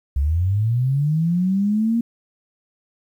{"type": "linear sweep", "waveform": "sine", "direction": "up", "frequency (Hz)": [65.2, 236], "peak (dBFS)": -16, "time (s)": [0.16, 2.01], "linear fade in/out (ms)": 5, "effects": ["9-bit"]}